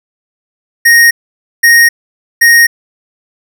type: tone bursts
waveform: square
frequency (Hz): 1864.7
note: A#6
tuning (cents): 0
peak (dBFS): -3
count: 3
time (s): 0.85-2.67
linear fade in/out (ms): 10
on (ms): 260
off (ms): 520
effects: none